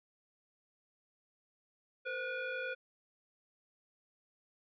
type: tone with frequency modulation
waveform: sine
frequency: 464.4 Hz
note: A#4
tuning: 7 cents flat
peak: -36 dBFS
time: 2.05-2.75 s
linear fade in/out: 20 ms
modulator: 980 Hz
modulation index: 2
effects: none